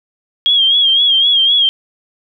sine tone with vibrato, 3261 Hz, G#7, 32 cents flat, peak -8 dBFS, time 0.46-1.69 s, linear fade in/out 0 ms, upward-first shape sine, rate 3.9 Hz, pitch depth 66 cents each way, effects none

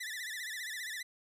sawtooth tone with vibrato, 1864.7 Hz, A#6, in tune, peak -35 dBFS, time 0-1.03 s, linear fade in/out 10 ms, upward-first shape sine, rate 15 Hz, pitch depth 140 cents each way, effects resampled to 32000 Hz

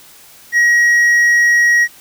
sine tone with hard clipping, 1900 Hz, A#6, 33 cents sharp, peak -9 dBFS, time 0.52-1.88 s, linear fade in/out 50 ms, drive 3 dB, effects white hiss -42 dBFS RMS until 2 s

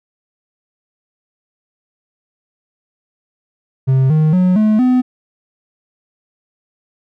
triangle tone with pitch steps, 132.2 / 155.41 / 182.69 / 214.8 / 252.5 Hz, C3 / D#3 / F#3 / A3 / B3, +18 / -2 / -22 / -41 / +39 cents, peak -7 dBFS, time 3.87-5.02 s, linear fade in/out 20 ms, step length 230 ms, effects none

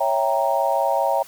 sine chord, C# diminished seventh, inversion none, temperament equal, 554.4 / 659.3 / 784 / 932.3 Hz, C#5 / E5 / G5 / Bb5, 0 / 0 / 0 / 0 cents, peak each -23 dBFS, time 0-1.23 s, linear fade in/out 10 ms, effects white hiss -45 dBFS RMS until 1.27 s

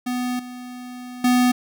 square tone with level steps, 248.4 Hz, B3, 10 cents sharp, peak -23 / -34 / -15 dBFS, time 0.06-1.52 s, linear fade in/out 10 ms, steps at 0.39 / 1.24 s, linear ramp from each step 5 ms, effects none

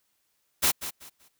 white noise with echo, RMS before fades -22 dBFS, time 0.62-0.72 s, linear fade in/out 20 ms, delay 190 ms, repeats 3, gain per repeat -12 dB, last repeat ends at 1.29 s, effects white hiss -73 dBFS RMS until 1.39 s

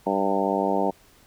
harmonic tone with a mistuned harmonic, 98 Hz, G2, in tune, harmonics 2 / 3 / 4 / 5 / 6 / 7 / 8 / 9, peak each -29 / -29 / -29 / -29 / -29 / -29 / -29 / -29 dBFS, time 0.06-0.91 s, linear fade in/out 10 ms, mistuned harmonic 9, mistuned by +41 cents, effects pink hiss -56 dBFS RMS until 1.26 s

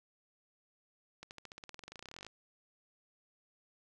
accelerating click train, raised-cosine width 0.2 ms, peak -30 dBFS, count 26, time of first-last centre 1.23-2.266 s, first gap 79 ms, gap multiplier 0.94, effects none

